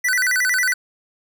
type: tone with vibrato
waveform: square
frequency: 1725 Hz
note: A6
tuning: 35 cents flat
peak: -17 dBFS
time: 0.04-0.74 s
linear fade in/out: 10 ms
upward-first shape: square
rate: 11 Hz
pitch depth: 230 cents each way
effects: none